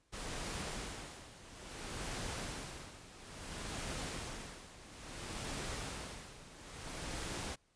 pink noise with tremolo, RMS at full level -41 dBFS, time 0.12-7.56 s, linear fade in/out 20 ms, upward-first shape sine, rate 0.59 Hz, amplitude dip 80%, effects pink hiss -74 dBFS RMS until 7.75 s + resampled to 22050 Hz

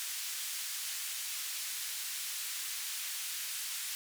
white band-pass noise, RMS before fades -39 dBFS, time 0-3.95 s, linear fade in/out 0 ms, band 1900 to 12000 Hz, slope 12 dB/octave, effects none

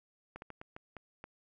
slowing click train, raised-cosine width 0.5 ms, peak -30 dBFS, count 7, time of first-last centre 0.36-1.241 s, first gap 61 ms, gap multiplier 1.35, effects none

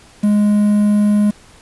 triangle tone with quantisation, 207.7 Hz, G#3, in tune, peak -8 dBFS, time 0.23-1.31 s, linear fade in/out 10 ms, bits 6, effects pink hiss -45 dBFS RMS until 1.61 s + resampled to 24000 Hz

